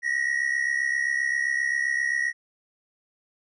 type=tone pair together; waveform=triangle; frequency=1864.7 / 1932.3 Hz; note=A#6 / B6; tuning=0 / -38 cents; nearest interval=minor second; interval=62 cents; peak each=-24 dBFS; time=0.02-2.33 s; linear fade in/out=50 ms; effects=resampled to 24000 Hz